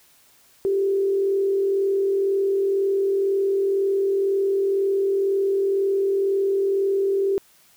sine tone with frequency modulation, 392 Hz, G4, in tune, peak -18 dBFS, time 0.65-7.38 s, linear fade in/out 0 ms, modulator 42 Hz, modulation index 0.37, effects white hiss -56 dBFS RMS until 7.76 s

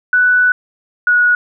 sine tone pair in turn, 1486 / 1458.8 Hz, F#6 / F#6, +7 / -25 cents, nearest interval unison, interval 32 cents, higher first, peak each -8 dBFS, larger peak neither, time 0.13-0.52 / 1.07-1.35 s, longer first, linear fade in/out 2 ms, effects none

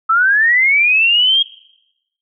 sine linear sweep, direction up, 1289 to 3268 Hz, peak -9 dBFS, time 0.09-1.43 s, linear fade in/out 10 ms, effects noise-tail reverb RT60 0.9 s tail -22 dB re dry

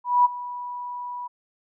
sine tone with ADSR envelope, 979 Hz, B5, 15 cents flat, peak -12 dBFS, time 0.04-1.28 s, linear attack 210 ms, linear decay 20 ms, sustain -18 dB, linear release 16 ms, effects none

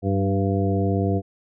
harmonic tone with a mistuned harmonic, 98 Hz, G2, in tune, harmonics 1 / 2 / 3 / 4 / 5 / 7, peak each -22 / -25 / -27 / -28 / -29 / -30 dBFS, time 0.02-1.22 s, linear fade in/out 50 ms, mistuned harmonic 2, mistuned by -18 cents, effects none

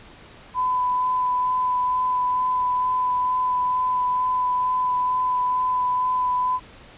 sine tone with vibrato, 1003 Hz, B5, 26 cents sharp, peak -19 dBFS, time 0.54-6.6 s, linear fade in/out 50 ms, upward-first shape sine, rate 2.2 Hz, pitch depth 11 cents each way, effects pink hiss -46 dBFS RMS until 6.97 s + resampled to 8000 Hz

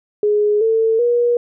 sine tone with pitch steps, 417.5 / 447.5 / 479.6 Hz, G#4 / A4 / A#4, +9 / +29 / +49 cents, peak -12 dBFS, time 0.23-1.37 s, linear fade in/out 2 ms, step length 380 ms, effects none

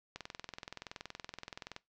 click train, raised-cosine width 0.2 ms, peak -25 dBFS, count 35, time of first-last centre 0.16-1.764 s, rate 21.2 Hz, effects noise-tail reverb RT60 0.2 s tail -21 dB re dry + low-pass 7000 Hz 12 dB/octave

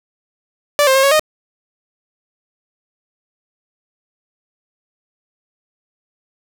sawtooth tone with pitch steps, 583 / 529 / 537 / 554 / 618 Hz, D5 / C5 / C5 / C#5 / D#5, -13 / +19 / +45 / -1 / -12 cents, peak -6 dBFS, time 0.79-1.195 s, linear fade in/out 0 ms, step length 81 ms, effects none

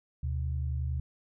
sine tone pair together, 75.48 / 126.4 Hz, D2 / B2, +48 / +41 cents, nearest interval major sixth, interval 893 cents, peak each -30 / -35 dBFS, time 0.23-1 s, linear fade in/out 5 ms, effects none

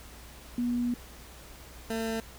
sine / 20% pulse tone pair in turn, 242.1 / 224.6 Hz, B3 / A3, -34 / +36 cents, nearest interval minor second, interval 130 cents, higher first, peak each -26 / -25 dBFS, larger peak second, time 0.58-0.94 / 1.9-2.2 s, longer first, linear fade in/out 2 ms, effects added 60 Hz sine -49 dBFS peak until 2.38 s + pink hiss -50 dBFS RMS until 2.38 s

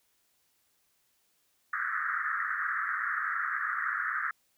pink band-pass noise, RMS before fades -32 dBFS, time 1.73-4.31 s, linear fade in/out 5 ms, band 1200 to 1900 Hz, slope 96 dB/octave, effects white hiss -72 dBFS RMS until 4.57 s

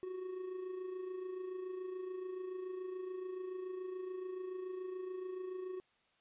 triangle tone with amplitude modulation, 370 Hz, F#4, in tune, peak -36 dBFS, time 0.03-5.8 s, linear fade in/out 0 ms, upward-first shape sine, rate 27 Hz, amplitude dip 50%, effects white hiss -73 dBFS RMS until 6.2 s + resampled to 8000 Hz

